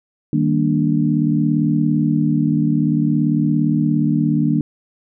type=chord; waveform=sine; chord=Eb major seventh; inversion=none; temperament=equal; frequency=155.56 / 196 / 233.1 / 293.7 Hz; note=Eb3 / G3 / Bb3 / D4; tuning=0 / 0 / 0 / 0 cents; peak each=-18 / -23 / -19 / -19 dBFS; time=0.33-4.61 s; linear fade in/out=2 ms; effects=none